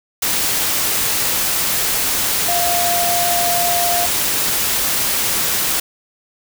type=tone in noise; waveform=sine; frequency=698.5 Hz; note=F5; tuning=in tune; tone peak=-18 dBFS; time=2.48-4.06 s; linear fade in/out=5 ms; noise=white; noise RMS=-18 dBFS; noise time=0.22-5.8 s; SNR=-3 dB; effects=none